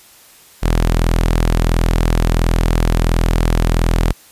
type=tone; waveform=sawtooth; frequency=41.45 Hz; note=E1; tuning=10 cents sharp; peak=-8 dBFS; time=0.62-4.13 s; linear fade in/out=20 ms; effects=white hiss -45 dBFS RMS until 4.31 s + resampled to 32000 Hz